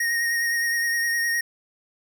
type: tone with vibrato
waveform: square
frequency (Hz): 1864.7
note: A#6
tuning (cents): 0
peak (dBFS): -22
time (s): 0-1.41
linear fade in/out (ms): 5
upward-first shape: sine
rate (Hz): 9.7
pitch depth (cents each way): 20
effects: none